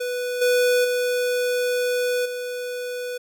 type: tone with level steps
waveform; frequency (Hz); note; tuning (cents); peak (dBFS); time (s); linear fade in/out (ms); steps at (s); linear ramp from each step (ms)
square; 493.9; B4; 0; -25 / -17 / -21 / -28; 0-3.18; 10; 0.41 / 0.84 / 2.25; 10
effects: none